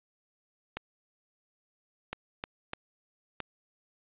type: clicks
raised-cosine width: 0.3 ms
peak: -18 dBFS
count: 5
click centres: 0.77 / 2.13 / 2.439 / 2.734 / 3.403 s
effects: resampled to 8000 Hz + 10-bit